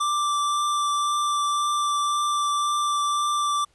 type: tone with vibrato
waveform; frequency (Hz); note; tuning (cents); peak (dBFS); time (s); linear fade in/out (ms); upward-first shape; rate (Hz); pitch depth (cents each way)
square; 1174.7; D6; 0; -22; 0-3.65; 10; triangle; 1.9; 10
effects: pink hiss -64 dBFS RMS until 3.74 s + resampled to 24000 Hz